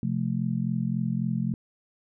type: chord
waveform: sine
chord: F major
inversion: second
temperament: just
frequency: 130.96 / 174.61 / 218.3 Hz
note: C3 / F3 / A3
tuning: +2 / 0 / -13 cents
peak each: -29 dBFS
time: 0.03-1.54 s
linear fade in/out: 2 ms
effects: none